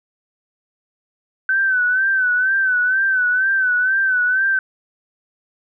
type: tone with vibrato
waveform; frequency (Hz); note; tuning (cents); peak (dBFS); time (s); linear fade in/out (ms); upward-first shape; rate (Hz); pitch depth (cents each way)
sine; 1523; F#6; +50; -14; 1.49-4.59; 2; sine; 2.1; 66
effects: none